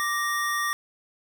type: tone pair together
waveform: square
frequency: 1174.7 / 1864.7 Hz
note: D6 / A#6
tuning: 0 / 0 cents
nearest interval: minor sixth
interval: 800 cents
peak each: -28 dBFS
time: 0-0.73 s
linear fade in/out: 0 ms
effects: none